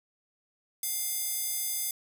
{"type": "tone with high-pass filter", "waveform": "square", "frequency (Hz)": 703, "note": "F5", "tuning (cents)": 11, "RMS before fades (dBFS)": -32, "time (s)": [0.83, 1.91], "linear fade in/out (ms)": 2, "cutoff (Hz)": 8900, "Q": 0.73, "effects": ["9-bit"]}